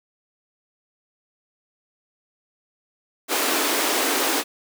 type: high-pass noise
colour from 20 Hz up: pink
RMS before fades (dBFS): -22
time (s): 3.28-4.44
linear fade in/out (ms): 50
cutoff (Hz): 270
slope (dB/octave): 48
effects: none